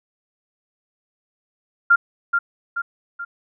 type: tone with echo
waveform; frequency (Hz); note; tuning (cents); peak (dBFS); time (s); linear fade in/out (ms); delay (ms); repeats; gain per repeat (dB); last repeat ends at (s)
sine; 1394; F6; -4; -9; 1.9-1.96; 10; 430; 3; -6; 3.25
effects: none